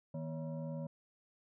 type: tone with frequency modulation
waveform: sine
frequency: 158.4 Hz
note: D#3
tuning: 31 cents sharp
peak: -38 dBFS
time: 0.14-0.87 s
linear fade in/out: 5 ms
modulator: 400 Hz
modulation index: 0.94
effects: none